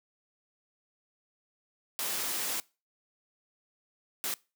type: noise bursts at uneven times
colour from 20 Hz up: white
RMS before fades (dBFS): -33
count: 2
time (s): 1.99-2.6 / 4.24-4.34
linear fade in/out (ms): 0
effects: noise-tail reverb RT60 0.3 s tail -23 dB re dry + high-pass 200 Hz 12 dB/octave